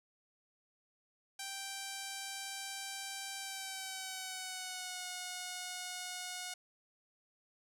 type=tone with pitch glide; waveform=5% pulse; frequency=783 to 726.4 Hz; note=G5 to F#5; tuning=-2 to -32 cents; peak=-29 dBFS; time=1.39-6.54 s; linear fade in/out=5 ms; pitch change=-130 cents; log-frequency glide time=3.38-5.07 s; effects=none